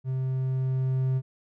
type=tone with level ramp; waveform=triangle; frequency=130.8 Hz; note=C3; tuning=in tune; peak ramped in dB=-24 to -20 dBFS; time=0.04-1.22 s; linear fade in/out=50 ms; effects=none